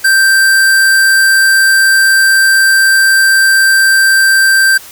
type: tone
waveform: square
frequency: 1568 Hz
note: G6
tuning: in tune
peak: -6 dBFS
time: 0.04-4.78 s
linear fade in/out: 10 ms
effects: white hiss -33 dBFS RMS until 4.91 s